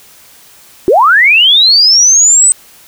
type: linear sweep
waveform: sine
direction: up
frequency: 328.4 to 8190 Hz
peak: -3 dBFS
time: 0.88-2.52 s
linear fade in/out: 0 ms
effects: white hiss -40 dBFS RMS until 2.87 s